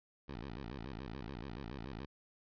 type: tone with vibrato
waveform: 10% pulse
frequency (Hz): 61.6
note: B1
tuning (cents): -4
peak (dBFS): -35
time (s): 0.28-2.06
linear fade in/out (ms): 10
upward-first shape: square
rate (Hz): 7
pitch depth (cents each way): 210
effects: resampled to 11025 Hz